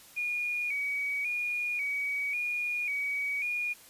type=tone with vibrato; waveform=sine; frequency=2349 Hz; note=D7; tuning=in tune; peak=-29 dBFS; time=0.16-3.74 s; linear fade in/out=20 ms; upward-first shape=square; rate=0.92 Hz; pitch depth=64 cents each way; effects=white hiss -54 dBFS RMS until 3.89 s + resampled to 32000 Hz